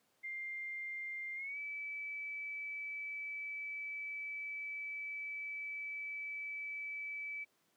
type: tone with pitch glide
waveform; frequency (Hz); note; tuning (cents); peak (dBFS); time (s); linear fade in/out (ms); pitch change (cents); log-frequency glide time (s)
sine; 2100 to 2303; C7 to D7; +6 to -34; -40; 0.23-7.45; 20; +160; 1.35-1.58
effects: pink hiss -75 dBFS RMS until 7.76 s + high-pass 200 Hz 12 dB/octave